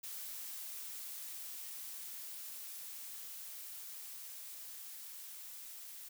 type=noise with level ramp; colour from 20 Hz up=blue; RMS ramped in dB=-45 to -50 dBFS; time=0.03-6.09 s; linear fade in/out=10 ms; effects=none